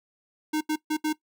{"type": "tone bursts at uneven times", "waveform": "square", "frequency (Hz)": 307.8, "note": "D#4", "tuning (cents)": -19, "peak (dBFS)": -24, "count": 4, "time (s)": [[0.53, 0.61], [0.69, 0.76], [0.9, 0.97], [1.04, 1.13]], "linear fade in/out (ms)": 10, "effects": ["noise-tail reverb RT60 0.1 s tail -18 dB re dry"]}